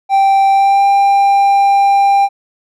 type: tone with pitch glide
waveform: triangle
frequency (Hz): 783 to 795.3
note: G5 to G5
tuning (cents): -2 to +25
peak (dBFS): -5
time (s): 0.09-2.29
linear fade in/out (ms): 50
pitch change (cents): +27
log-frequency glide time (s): 0.52-0.85
effects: none